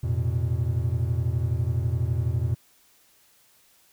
triangle tone cluster, 86.4 / 113.2 / 125.2 Hz, F2 / A2 / B2, -18 / +50 / +24 cents, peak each -25 dBFS, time 0.03-2.55 s, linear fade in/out 10 ms, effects white hiss -60 dBFS RMS until 3.92 s

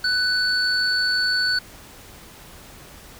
sine tone pair together, 1495 / 4453 Hz, F#6 / C#8, +17 / +7 cents, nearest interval octave + perfect fifth, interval 1890 cents, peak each -20 dBFS, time 0.04-1.59 s, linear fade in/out 5 ms, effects tanh soft clip ceiling -13 dBFS + pink hiss -44 dBFS RMS until 3.19 s

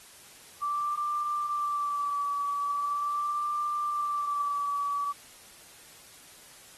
sine tone with vibrato, 1165 Hz, D6, 14 cents flat, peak -27 dBFS, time 0.61-5.13 s, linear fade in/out 20 ms, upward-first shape sine, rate 0.41 Hz, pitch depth 30 cents each way, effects white hiss -52 dBFS RMS until 6.77 s + AAC 32 kbps

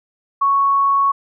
sine tone, 1109 Hz, C#6, in tune, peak -12 dBFS, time 0.41-1.12 s, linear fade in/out 10 ms, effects none

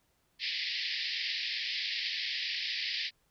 white band-pass noise, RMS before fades -35 dBFS, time 0.39-3.11 s, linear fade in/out 50 ms, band 1800 to 5100 Hz, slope 96 dB/octave, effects pink hiss -73 dBFS RMS until 3.3 s

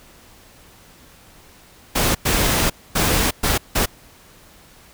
pink noise bursts at uneven times, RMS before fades -18 dBFS, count 5, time 1.95-2.15 / 2.25-2.7 / 2.95-3.31 / 3.43-3.58 / 3.75-3.86 s, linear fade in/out 10 ms, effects pink hiss -48 dBFS RMS until 4.93 s

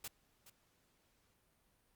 white noise with echo, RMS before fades -45 dBFS, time 0.04-0.08 s, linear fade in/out 5 ms, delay 420 ms, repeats 1, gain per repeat -14 dB, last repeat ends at 0.5 s, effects pink hiss -75 dBFS RMS until 1.95 s + Opus 48 kbps

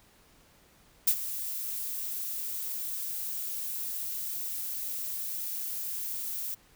violet noise with ADSR envelope, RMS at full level -21 dBFS, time 1.07-6.55 s, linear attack 7 ms, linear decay 69 ms, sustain -14 dB, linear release 14 ms, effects pink hiss -61 dBFS RMS until 6.75 s

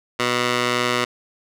15% pulse tone with band-pass filter, 122.5 Hz, B2, 14 cents flat, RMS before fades -21 dBFS, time 0.19-1.05 s, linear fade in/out 10 ms, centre 2300 Hz, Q 0.57, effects none

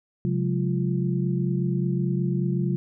sine tone cluster, 134.9 / 180.1 / 208.6 / 347.8 Hz, C#3 / F#3 / G#3 / F4, -47 / -46 / +8 / -7 cents, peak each -25 / -25 / -33 / -32 dBFS, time 0.25-2.76 s, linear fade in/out 0 ms, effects none

